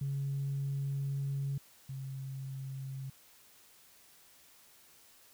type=tone pair in turn; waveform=sine; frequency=138.59 / 134.1 Hz; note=C#3 / C3; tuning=0 / +43 cents; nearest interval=minor second; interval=57 cents; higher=first; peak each=-31 / -38 dBFS; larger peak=first; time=0.01-1.58 / 1.89-3.1 s; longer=first; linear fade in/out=5 ms; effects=tanh soft clip ceiling -28 dBFS + white hiss -61 dBFS RMS until 5.33 s